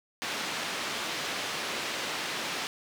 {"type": "band-pass noise", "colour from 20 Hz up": "white", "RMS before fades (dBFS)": -34, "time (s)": [0.22, 2.67], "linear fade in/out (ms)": 0, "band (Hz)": [170, 3800], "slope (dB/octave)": 12, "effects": []}